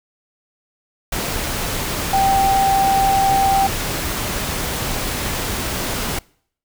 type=tone in noise; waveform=sine; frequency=781 Hz; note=G5; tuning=7 cents flat; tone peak=-13 dBFS; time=2.13-3.67 s; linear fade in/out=5 ms; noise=pink; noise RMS=-23 dBFS; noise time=1.12-6.19 s; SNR=+7 dB; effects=noise-tail reverb RT60 0.6 s tail -25 dB re dry